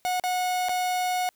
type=tone with dropouts; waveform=45% pulse; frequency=730 Hz; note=F#5; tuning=24 cents flat; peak=-24 dBFS; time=0.05-1.29 s; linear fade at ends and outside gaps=0 ms; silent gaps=0.198-0.238 / 0.686-0.693 s; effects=white hiss -67 dBFS RMS until 1.35 s